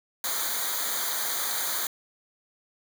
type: noise with comb filter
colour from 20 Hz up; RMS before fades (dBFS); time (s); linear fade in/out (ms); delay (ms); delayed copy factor
white; -29; 0.24-1.87; 2; 0.37; -0.95
effects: none